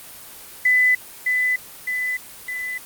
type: tone with echo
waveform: sine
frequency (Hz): 2002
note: B6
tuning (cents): +23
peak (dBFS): -13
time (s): 0.65-0.95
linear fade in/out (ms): 5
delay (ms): 610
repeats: 3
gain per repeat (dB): -4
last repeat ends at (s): 2.78
effects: white hiss -40 dBFS RMS until 2.85 s + Opus 24 kbps